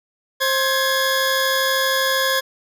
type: tone pair together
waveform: 20% pulse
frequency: 530 / 1682.6 Hz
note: C5 / G#6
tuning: +22 / +22 cents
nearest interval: octave + minor sixth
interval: 2000 cents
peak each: -15 dBFS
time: 0.4-2.41 s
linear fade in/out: 20 ms
effects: none